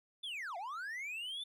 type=linear two-way sweep; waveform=triangle; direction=down then up; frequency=3571 to 661 to 3571 Hz; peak=-38 dBFS; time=0.23-1.44 s; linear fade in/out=10 ms; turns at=0.57 s; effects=none